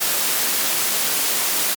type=noise; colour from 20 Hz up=white; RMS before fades=-20 dBFS; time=0-1.75 s; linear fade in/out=20 ms; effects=high-pass 200 Hz 12 dB/octave + MP3 96 kbps